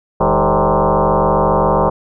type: tone with frequency modulation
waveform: sine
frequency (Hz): 203.7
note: G#3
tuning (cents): -33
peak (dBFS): -10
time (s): 0.2-1.9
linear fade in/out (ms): 10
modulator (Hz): 120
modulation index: 7.6
effects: none